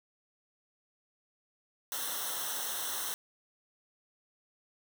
white noise with comb filter, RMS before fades -36 dBFS, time 1.92-3.14 s, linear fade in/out 0 ms, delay 0.42 ms, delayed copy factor -0.9, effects none

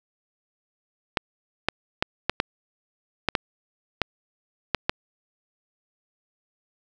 clicks, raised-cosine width 0.3 ms, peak -4 dBFS, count 10, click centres 1.172 / 1.686 / 2.025 / 2.296 / 2.401 / 3.287 / 3.352 / 4.017 / 4.747 / 4.895 s, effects none

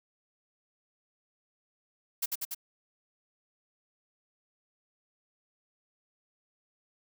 blue noise with echo, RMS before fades -30 dBFS, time 2.22-2.26 s, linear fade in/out 10 ms, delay 96 ms, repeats 3, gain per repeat -2 dB, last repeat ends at 2.548 s, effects none

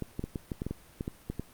clicks, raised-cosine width 3 ms, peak -20 dBFS, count 12, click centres 0.023 / 0.194 / 0.24 / 0.358 / 0.518 / 0.619 / 0.666 / 0.71 / 1.009 / 1.079 / 1.3 / 1.396 s, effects pink hiss -56 dBFS RMS until 1.53 s + Opus 32 kbps

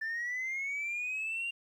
sine linear sweep, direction up, 1760 to 2794 Hz, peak -31 dBFS, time 0.01-1.51 s, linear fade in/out 10 ms, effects tanh soft clip ceiling -31 dBFS + 11-bit

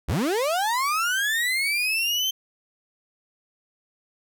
35% pulse linear sweep, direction up, 49 to 3136 Hz, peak -20 dBFS, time 0.08-2.31 s, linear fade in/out 10 ms, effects none

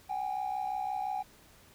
triangle ring-modulated tone, 790 Hz, G5, 13 cents sharp, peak -25 dBFS, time 0.09-1.23 s, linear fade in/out 20 ms, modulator 32.9 Hz, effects tanh soft clip ceiling -27 dBFS + pink hiss -59 dBFS RMS until 1.74 s

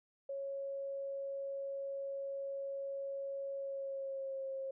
sine tone with pitch glide, 551 to 537.2 Hz, C#5 to C5, -11 to +46 cents, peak -38 dBFS, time 0.29-4.71 s, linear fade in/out 5 ms, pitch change -43 cents, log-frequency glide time 3.57-4.45 s, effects none

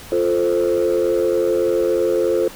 sine chord, F major, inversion none, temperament equal, 349.2 / 440 / 523.3 Hz, F4 / A4 / C5, 0 / 0 / 0 cents, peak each -18 dBFS, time 0.12-2.48 s, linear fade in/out 2 ms, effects tanh soft clip ceiling -10 dBFS + pink hiss -38 dBFS RMS until 2.55 s

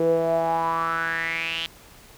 sawtooth tone with band-pass filter sweep, 164.81 Hz, E3, in tune, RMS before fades -24 dBFS, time 0-1.66 s, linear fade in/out 0 ms, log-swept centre 440 to 3200 Hz, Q 6.6, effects pink hiss -49 dBFS RMS until 2.17 s

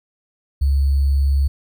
sine tone with sample-and-hold, 69.3 Hz, C#2, in tune, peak -13 dBFS, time 0.61-1.48 s, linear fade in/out 10 ms, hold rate 4410 Hz, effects none

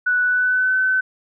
sine tone with pitch glide, 1480 to 1519.9 Hz, F#6 to F#6, 0 to +46 cents, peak -15 dBFS, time 0.06-1.01 s, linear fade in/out 10 ms, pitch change +46 cents, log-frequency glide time 0.23-0.76 s, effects none

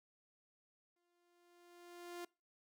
sawtooth tone with exponential growth, 349.2 Hz, F4, in tune, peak -40 dBFS, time 0.96-2.25 s, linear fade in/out 5 ms, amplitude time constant 280 ms, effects noise-tail reverb RT60 0.3 s tail -24 dB re dry

